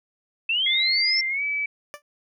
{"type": "linear sweep", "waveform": "sine", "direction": "up", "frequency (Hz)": [2614, 5440], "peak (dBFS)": -20, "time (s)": [0.49, 1.21], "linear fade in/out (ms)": 5}
{"type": "tone with pitch glide", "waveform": "sine", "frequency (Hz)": [2093, 2296], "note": ["C7", "D7"], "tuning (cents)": [0, -40], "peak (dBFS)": -23, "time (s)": [0.66, 1.66], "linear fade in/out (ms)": 5, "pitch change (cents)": 160, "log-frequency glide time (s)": [1.28, 1.43]}
{"type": "tone with exponential decay", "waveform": "15% pulse", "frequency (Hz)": 587.3, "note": "D5", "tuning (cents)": 0, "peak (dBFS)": -25, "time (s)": [1.94, 2.02], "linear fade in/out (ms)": 0, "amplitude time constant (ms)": 17}
{"effects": []}